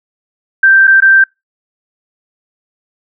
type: tone with dropouts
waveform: sine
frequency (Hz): 1568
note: G6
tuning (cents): 0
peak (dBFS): -3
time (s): 0.63-1.24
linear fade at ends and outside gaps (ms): 5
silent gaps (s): 0.872-0.876 / 1.004-1.021
effects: noise-tail reverb RT60 0.2 s tail -26 dB re dry